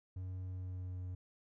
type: tone with pitch glide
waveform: triangle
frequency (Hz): 92.5 to 91.12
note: F#2 to F#2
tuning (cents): 0 to -26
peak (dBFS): -38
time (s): 0.16-1.15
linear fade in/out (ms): 5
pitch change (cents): -26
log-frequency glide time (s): 0.44-1
effects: none